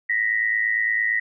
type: tone pair together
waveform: sine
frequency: 1866.7 / 1975.5 Hz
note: A#6 / B6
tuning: +2 / 0 cents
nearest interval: minor second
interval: 98 cents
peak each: -22 dBFS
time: 0.09-1.2 s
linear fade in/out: 10 ms
effects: none